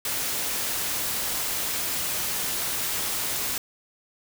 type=noise; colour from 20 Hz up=white; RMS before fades=-28 dBFS; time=0.05-3.58 s; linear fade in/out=2 ms; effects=none